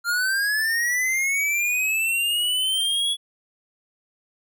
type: linear sweep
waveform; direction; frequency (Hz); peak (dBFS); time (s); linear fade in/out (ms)
square; up; 1385 to 3390; -21; 0.04-3.17; 50
effects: none